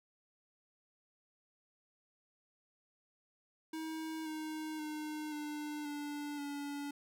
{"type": "tone with pitch steps", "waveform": "square", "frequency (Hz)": [318.4, 311.7, 305.1, 298.6, 292.3, 286.1], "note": ["D#4", "D#4", "D#4", "D4", "D4", "D4"], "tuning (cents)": [40, 3, -34, 29, -8, -45], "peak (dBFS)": -40, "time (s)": [3.73, 6.91], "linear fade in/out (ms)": 5, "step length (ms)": 530, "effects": []}